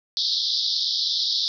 pink band-pass noise, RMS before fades -24 dBFS, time 0.17-1.48 s, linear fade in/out 0 ms, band 3500 to 5300 Hz, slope 96 dB/octave, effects none

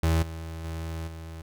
35% pulse tone with level steps, 81.4 Hz, E2, 21 cents flat, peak -19 / -33 / -30 / -36 dBFS, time 0.03-1.42 s, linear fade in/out 5 ms, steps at 0.22 / 0.64 / 1.07 s, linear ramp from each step 10 ms, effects none

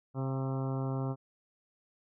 harmonic tone with a mistuned harmonic, 133.1 Hz, C3, 30 cents sharp, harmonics 1 / 2 / 3 / 4 / 5 / 6 / 7 / 8 / 9 / 10, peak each -32 / -38 / -42 / -44 / -46 / -48 / -49 / -50 / -51 / -52 dBFS, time 0.14-1.16 s, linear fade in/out 50 ms, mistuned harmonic 5, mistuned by +27 cents, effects none

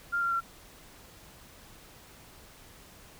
sine tone with pitch steps, 1396.9 / 1380.1 / 1363.4 Hz, F6 / F6 / F6, 0 / -21 / -42 cents, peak -26 dBFS, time 0.12-0.408 s, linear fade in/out 20 ms, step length 96 ms, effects pink hiss -53 dBFS RMS until 3.19 s

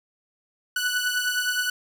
sawtooth beating tone pair, 1480 / 1489.6 Hz, F#6 / F#6, 0 / +11 cents, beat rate 9.6 Hz, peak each -21 / -25 dBFS, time 0.76-1.7 s, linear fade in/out 5 ms, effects none

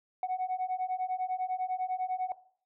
sine beating tone pair, 736 / 746 Hz, F#5 / F#5, -9 / +14 cents, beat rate 10 Hz, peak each -31 dBFS, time 0.23-2.32 s, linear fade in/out 2 ms, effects noise-tail reverb RT60 0.5 s tail -18 dB re dry + tanh soft clip ceiling -26 dBFS

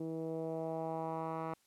10% pulse tone with low-pass filter sweep, 161.6 Hz, E3, 34 cents flat, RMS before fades -39 dBFS, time 0-1.54 s, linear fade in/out 5 ms, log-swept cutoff 370 to 1400 Hz, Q 2.2, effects white hiss -72 dBFS RMS until 1.66 s + low-pass 12000 Hz 12 dB/octave

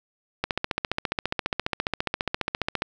click train, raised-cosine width 0.3 ms, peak -8 dBFS, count 36, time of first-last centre 0.44-2.821 s, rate 14.7 Hz, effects none

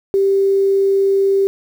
sine tone, 392 Hz, G4, in tune, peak -11 dBFS, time 0.14-1.47 s, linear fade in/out 0 ms, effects 7-bit

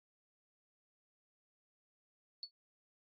sine tone with exponential decay, 4435 Hz, C#8, in tune, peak -37 dBFS, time 2.43-2.51 s, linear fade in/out 1 ms, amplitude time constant 16 ms, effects AAC 48 kbps

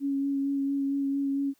sine tone with vibrato, 277.2 Hz, C#4, in tune, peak -25 dBFS, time 0-1.54 s, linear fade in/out 50 ms, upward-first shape sine, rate 4.4 Hz, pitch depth 15 cents each way, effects white hiss -68 dBFS RMS until 1.59 s

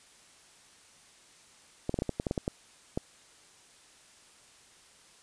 clicks, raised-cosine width 2 ms, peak -16 dBFS, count 11, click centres 1.894 / 1.942 / 1.989 / 2.021 / 2.093 / 2.199 / 2.268 / 2.311 / 2.378 / 2.479 / 2.975 s, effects white hiss -58 dBFS RMS until 5.22 s + resampled to 22050 Hz

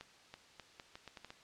accelerating click train, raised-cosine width 0.2 ms, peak -30 dBFS, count 9, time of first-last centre 0.01-1.304 s, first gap 330 ms, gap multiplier 0.78, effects white hiss -61 dBFS RMS until 1.43 s + low-pass 5000 Hz 12 dB/octave

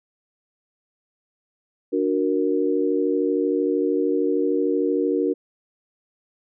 sine chord, D augmented, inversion none, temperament equal with one note detuned, 293.7 / 366.8 / 466.2 Hz, D4 / F#4 / A#4, 0 / -15 / 0 cents, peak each -23 dBFS, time 1.92-5.34 s, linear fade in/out 20 ms, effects none

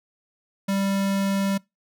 square tone, 196.3 Hz, G3, 3 cents sharp, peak -22 dBFS, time 0.68-1.58 s, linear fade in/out 10 ms, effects noise-tail reverb RT60 0.2 s tail -24 dB re dry

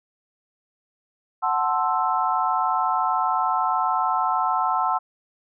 sine chord, F# half-diminished seventh, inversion none, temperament equal, 740 / 880 / 1046.5 / 1318.5 Hz, F#5 / A5 / C6 / E6, 0 / 0 / 0 / 0 cents, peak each -25 dBFS, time 1.42-4.99 s, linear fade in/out 20 ms, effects none

